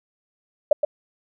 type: tone with echo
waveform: sine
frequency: 593 Hz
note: D5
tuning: 17 cents sharp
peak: -10 dBFS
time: 0.71-0.73 s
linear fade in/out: 5 ms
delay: 120 ms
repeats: 1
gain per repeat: -6 dB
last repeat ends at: 0.85 s
effects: none